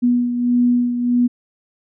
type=beating tone pair; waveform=sine; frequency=243.4 / 245 Hz; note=B3 / B3; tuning=-25 / -14 cents; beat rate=1.6 Hz; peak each=-14 / -22 dBFS; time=0.02-1.28 s; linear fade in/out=20 ms; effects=none